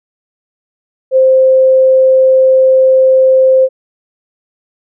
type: tone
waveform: sine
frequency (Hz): 523.3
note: C5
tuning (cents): 0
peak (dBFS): -4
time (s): 1.11-3.69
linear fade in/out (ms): 50
effects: none